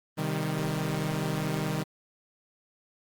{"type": "chord", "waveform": "sawtooth", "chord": "C minor", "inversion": "none", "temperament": "equal with one note detuned", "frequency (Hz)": [130.81, 155.56, 197.82], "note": ["C3", "Eb3", "G3"], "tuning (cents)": [0, 0, 16], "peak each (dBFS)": [-31, -26, -30], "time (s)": [0.17, 1.84], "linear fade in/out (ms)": 20, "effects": ["Opus 24 kbps"]}